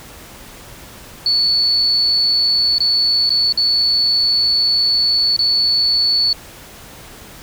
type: tone with dropouts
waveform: sine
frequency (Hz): 4443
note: C#8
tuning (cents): +3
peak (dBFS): -12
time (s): 1.26-6.33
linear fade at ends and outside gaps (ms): 2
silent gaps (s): 2.783-2.804 / 3.294-3.303 / 3.525-3.574 / 5.365-5.39
effects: pink hiss -38 dBFS RMS until 7.42 s